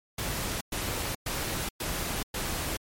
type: noise bursts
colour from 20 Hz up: pink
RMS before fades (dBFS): -32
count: 5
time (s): 0.18-2.77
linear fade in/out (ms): 5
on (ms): 430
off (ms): 110
effects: MP3 64 kbps